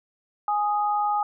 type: tone pair together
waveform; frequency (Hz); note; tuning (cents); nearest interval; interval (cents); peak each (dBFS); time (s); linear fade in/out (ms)
sine; 830.6 / 1244.5; G#5 / D#6; 0 / 0; perfect fifth; 700; -22 / -27; 0.48-1.23; 2
effects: none